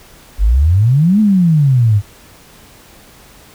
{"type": "exponential two-way sweep", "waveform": "sine", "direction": "up then down", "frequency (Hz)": [46.05, 219.9, 97.9], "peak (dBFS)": -7, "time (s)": [0.38, 2.02], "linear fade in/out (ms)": 50, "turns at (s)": 1.2, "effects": ["pink hiss -42 dBFS RMS until 3.54 s"]}